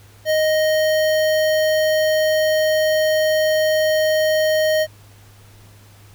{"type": "tone with notch filter", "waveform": "square", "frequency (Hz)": 622.3, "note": "D#5", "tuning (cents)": 0, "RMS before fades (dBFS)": -17, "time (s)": [0.25, 4.87], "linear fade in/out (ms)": 50, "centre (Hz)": 8400, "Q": 1.7, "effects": ["added 102 Hz sine -45 dBFS peak until 6.14 s", "pink hiss -50 dBFS RMS until 6.14 s"]}